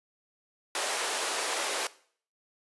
pink high-pass noise, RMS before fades -31 dBFS, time 0.75-1.87 s, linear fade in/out 2 ms, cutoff 440 Hz, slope 24 dB/octave, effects noise-tail reverb RT60 0.5 s tail -18 dB re dry + resampled to 24000 Hz

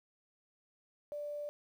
sine tone with quantisation, 587.3 Hz, D5, in tune, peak -38 dBFS, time 1.12-1.49 s, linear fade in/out 0 ms, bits 11, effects none

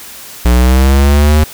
square linear sweep, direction up, 59.3 to 77.4 Hz, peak -6 dBFS, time 0.45-1.44 s, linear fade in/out 5 ms, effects white hiss -31 dBFS RMS until 1.53 s

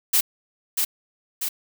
blue noise with echo, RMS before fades -18 dBFS, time 0.13-0.21 s, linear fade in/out 10 ms, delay 640 ms, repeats 2, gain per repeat -4 dB, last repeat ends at 1.49 s, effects none

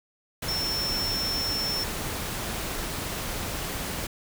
sine tone in noise, 5400 Hz, E8, 41 cents sharp, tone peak -27 dBFS, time 0.48-1.84 s, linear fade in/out 5 ms, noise pink, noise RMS -32 dBFS, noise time 0.42-4.07 s, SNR +2 dB, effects none

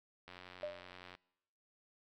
click train, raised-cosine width 0.3 ms, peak -35 dBFS, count 80, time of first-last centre 0.28-1.151 s, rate 90.7 Hz
sine tone with exponential decay, 599 Hz, D5, 34 cents sharp, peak -35 dBFS, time 0.63-0.93 s, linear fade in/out 2 ms, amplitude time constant 64 ms
effects noise-tail reverb RT60 0.9 s tail -24 dB re dry

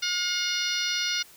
harmonic tone, 717 Hz, F5, 45 cents sharp, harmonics 2 / 3 / 4 / 5 / 6 / 7 / 8, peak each -33 / -33 / -33 / -33 / -33 / -33 / -33 dBFS, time 0.02-1.23 s, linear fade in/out 10 ms, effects white hiss -52 dBFS RMS until 1.36 s

